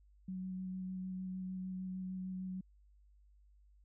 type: tone with vibrato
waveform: sine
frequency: 186 Hz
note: F#3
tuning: 9 cents sharp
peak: -39 dBFS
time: 0.28-2.61 s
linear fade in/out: 5 ms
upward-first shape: square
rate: 6.6 Hz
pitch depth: 9 cents each way
effects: added 50 Hz sine -62 dBFS peak until 3.84 s